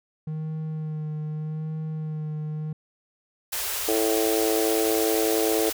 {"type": "tone with vibrato", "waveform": "triangle", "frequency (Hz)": 155.1, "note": "D#3", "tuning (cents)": -5, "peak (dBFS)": -26, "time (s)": [0.27, 2.73], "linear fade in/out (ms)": 5, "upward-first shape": "sine", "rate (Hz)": 0.82, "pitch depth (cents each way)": 23}
{"type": "band-stop noise", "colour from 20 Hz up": "white", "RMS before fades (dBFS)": -29, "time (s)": [3.52, 5.73], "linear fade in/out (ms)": 10, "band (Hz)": [100, 370], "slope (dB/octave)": 96}
{"type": "harmonic tone", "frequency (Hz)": 110, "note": "A2", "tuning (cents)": 0, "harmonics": [3, 4, 5, 6, 7], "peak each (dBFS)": [-26, -24, -31, -32, -34], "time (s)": [3.88, 5.7], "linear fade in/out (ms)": 5}
{"effects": []}